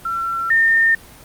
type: tone pair in turn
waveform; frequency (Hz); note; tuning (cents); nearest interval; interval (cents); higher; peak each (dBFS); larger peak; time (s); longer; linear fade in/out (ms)
sine; 1353 / 1817; E6 / A#6; +45 / -45; perfect fourth; 510; second; -19 / -11; second; 0.05-0.5 / 0.5-0.95; neither; 5
effects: pink hiss -42 dBFS RMS until 1.24 s + Opus 24 kbps